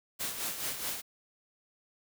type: noise with tremolo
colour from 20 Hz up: white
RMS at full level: -34 dBFS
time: 0.19-1.02 s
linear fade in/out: 20 ms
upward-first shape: sine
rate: 4.7 Hz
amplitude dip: 55%
effects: none